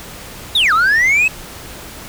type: linear two-way sweep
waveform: sine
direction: down then up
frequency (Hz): 3894 to 1213 to 2618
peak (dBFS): -7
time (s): 0.55-1.28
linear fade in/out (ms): 5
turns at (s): 0.73
effects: tanh soft clip ceiling -9 dBFS + pink hiss -33 dBFS RMS until 2.08 s